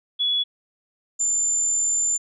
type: tone pair in turn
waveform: sine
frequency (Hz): 3393 / 7161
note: G#7 / A8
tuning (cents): +36 / +30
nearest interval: octave + minor second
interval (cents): 1294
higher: second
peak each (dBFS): -19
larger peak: neither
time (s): 0.19-0.44 / 1.19-2.18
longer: second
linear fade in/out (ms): 20
effects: none